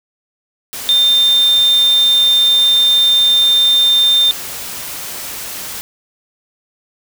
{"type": "tone in noise", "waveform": "sine", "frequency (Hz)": 3600, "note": "A7", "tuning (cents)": 39, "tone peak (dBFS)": -8, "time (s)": [0.89, 4.31], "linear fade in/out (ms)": 0, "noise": "white", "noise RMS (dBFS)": -26, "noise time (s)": [0.73, 5.81], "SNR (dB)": 15, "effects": []}